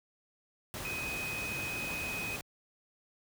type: tone in noise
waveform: sine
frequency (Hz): 2512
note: D#7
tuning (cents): +16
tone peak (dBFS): -36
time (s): 0.85-2.36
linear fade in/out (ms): 0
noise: pink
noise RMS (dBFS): -40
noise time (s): 0.74-2.41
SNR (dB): +1
effects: high-pass 60 Hz 12 dB/octave